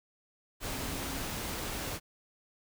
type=tone in noise; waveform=sine; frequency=269.9 Hz; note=C#4; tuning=46 cents flat; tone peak=-44 dBFS; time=0.67-1.27 s; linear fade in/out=50 ms; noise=pink; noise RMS=-37 dBFS; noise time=0.6-2 s; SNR=-10 dB; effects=none